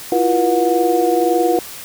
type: tone cluster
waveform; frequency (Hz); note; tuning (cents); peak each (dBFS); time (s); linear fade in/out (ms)
sine; 332.2 / 353.9 / 481.4 / 726; E4 / F4 / B4 / F#5; +13 / +23 / -44 / -33; -18; 0.12-1.59; 2
effects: white hiss -33 dBFS RMS until 1.84 s